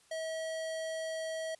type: tone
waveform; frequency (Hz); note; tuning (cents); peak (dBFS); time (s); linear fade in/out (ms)
square; 643; E5; -43; -36; 0.11-1.55; 5
effects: white hiss -65 dBFS RMS until 1.59 s + resampled to 24000 Hz